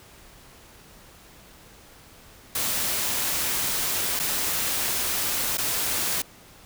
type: noise with dropouts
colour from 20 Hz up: white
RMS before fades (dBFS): -26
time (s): 2.55-6.22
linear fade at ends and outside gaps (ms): 5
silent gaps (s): 4.193-4.197 / 5.573-5.581
effects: pink hiss -50 dBFS RMS until 6.65 s